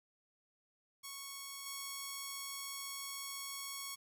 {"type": "tone with level steps", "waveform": "5% pulse", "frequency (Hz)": 1106, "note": "C#6", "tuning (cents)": -4, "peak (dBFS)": [-33, -30], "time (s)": [1.03, 3.96], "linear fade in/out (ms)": 20, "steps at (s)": 1.66, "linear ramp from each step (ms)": 2, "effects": ["12-bit"]}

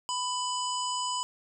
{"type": "harmonic tone", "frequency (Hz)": 996, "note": "B5", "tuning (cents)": 14, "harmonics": [1, 3, 5, 7, 8], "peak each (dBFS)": [-31, -36, -38, -39, -40], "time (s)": [0.09, 1.23], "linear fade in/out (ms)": 0, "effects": []}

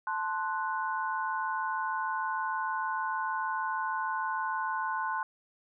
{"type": "chord", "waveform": "sine", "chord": "F# diminished", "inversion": "first", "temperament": "equal", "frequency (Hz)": [880, 1046.5, 1480], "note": ["A5", "C6", "F#6"], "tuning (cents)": [0, 0, 0], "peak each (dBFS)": [-34, -33, -35], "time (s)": [0.07, 5.23], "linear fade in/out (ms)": 2, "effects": []}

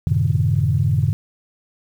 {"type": "chord", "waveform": "sine", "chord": "F# diminished seventh", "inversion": "none", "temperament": "equal with one note detuned", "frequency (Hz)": [92.5, 110, 130.81, 152.36], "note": ["F#2", "A2", "C3", "Eb3"], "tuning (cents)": [0, 0, 0, -36], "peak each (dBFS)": -20, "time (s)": [0.07, 1.13], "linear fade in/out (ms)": 0, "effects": ["tanh soft clip ceiling -5 dBFS", "8-bit"]}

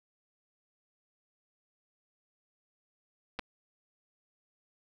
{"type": "clicks", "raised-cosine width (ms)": 0.3, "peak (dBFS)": -20, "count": 2, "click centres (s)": [3.39, 3.394], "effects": []}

